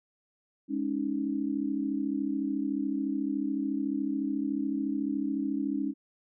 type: chord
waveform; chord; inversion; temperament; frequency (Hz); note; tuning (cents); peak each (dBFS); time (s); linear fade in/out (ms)
sine; Ab suspended fourth; none; equal; 207.7 / 277.2 / 311.1; Ab3 / Db4 / Eb4; 0 / 0 / 0; -35 / -30 / -33; 0.68-5.94; 50
effects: none